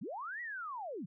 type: linear two-way sweep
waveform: sine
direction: up then down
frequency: 138.59 to 1967 to 138.59 Hz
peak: -39 dBFS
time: 0.01-1.06 s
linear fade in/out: 10 ms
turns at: 0.41 s
effects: none